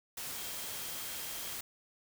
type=tone in noise; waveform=sine; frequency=3222 Hz; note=G7; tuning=47 cents sharp; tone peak=-52 dBFS; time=0.36-1.54 s; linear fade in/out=5 ms; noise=white; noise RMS=-41 dBFS; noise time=0.17-1.61 s; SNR=-14 dB; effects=none